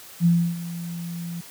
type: tone with ADSR envelope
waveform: sine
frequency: 170.9 Hz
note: F3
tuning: 37 cents flat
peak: -13 dBFS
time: 0.2-1.41 s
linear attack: 54 ms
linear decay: 300 ms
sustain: -16 dB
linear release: 8 ms
effects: white hiss -44 dBFS RMS until 1.5 s + high-pass 60 Hz 12 dB/octave